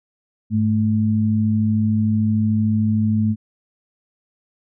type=tone pair together; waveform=sine; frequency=103.83 / 217.2 Hz; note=G#2 / A3; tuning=0 / -22 cents; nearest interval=octave + minor second; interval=1278 cents; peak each=-19 / -17 dBFS; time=0.5-3.36 s; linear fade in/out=50 ms; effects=none